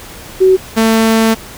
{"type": "tone pair in turn", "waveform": ["sine", "sawtooth"], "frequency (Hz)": [376.1, 223.6], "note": ["F#4", "A3"], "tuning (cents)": [28, 28], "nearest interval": "major sixth", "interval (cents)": 900, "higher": "first", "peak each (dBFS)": -4, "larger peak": "neither", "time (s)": [[0.4, 0.57], [0.76, 1.35]], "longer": "second", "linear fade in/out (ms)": 20, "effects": ["pink hiss -32 dBFS RMS until 1.57 s"]}